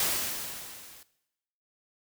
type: noise with level ramp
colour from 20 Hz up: white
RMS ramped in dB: -26 to -52 dBFS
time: 0-1.03 s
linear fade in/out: 2 ms
effects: noise-tail reverb RT60 0.9 s tail -18 dB re dry